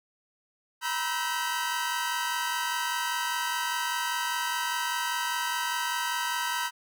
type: tone cluster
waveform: sawtooth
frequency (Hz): 953 / 998 / 1305 / 1544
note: A#5 / B5 / E6 / G6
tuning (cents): +38 / +18 / -18 / -27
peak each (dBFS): -28 / -32 / -33 / -29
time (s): 0.81-6.71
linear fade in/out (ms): 50
effects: none